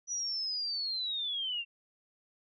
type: linear sweep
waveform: sine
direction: down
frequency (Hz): 5920 to 2716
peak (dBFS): -32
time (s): 0.07-1.65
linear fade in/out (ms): 50
effects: none